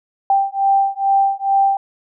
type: beating tone pair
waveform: sine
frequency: 785 / 787.3 Hz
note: G5 / G5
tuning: +2 / +7 cents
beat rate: 2.3 Hz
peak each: -16 dBFS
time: 0.3-1.77 s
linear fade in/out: 2 ms
effects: none